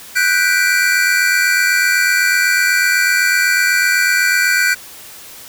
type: chord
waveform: square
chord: G major seventh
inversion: third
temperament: equal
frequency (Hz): 1480 / 1568 / 1975.5 / 2349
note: F#6 / G6 / B6 / D7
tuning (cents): 0 / 0 / 0 / 0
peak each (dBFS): -16 / -18 / -21 / -19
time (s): 0.15-4.75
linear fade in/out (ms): 20
effects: white hiss -36 dBFS RMS until 5.48 s